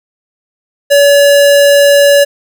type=tone; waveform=square; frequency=569 Hz; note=C#5; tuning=45 cents sharp; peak=-4 dBFS; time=0.9-2.25 s; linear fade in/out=20 ms; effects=none